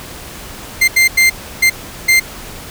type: tone bursts at uneven times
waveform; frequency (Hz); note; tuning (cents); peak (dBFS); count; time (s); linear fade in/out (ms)
40% pulse; 2093; C7; 0; -6; 5; 0.81-0.88 / 0.96-1.08 / 1.17-1.3 / 1.62-1.7 / 2.08-2.2; 10
effects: pink hiss -31 dBFS RMS until 2.7 s